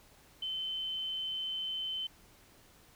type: tone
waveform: sine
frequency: 3067 Hz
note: G7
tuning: 38 cents flat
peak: -34 dBFS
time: 0.42-2.07 s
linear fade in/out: 5 ms
effects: pink hiss -61 dBFS RMS until 2.95 s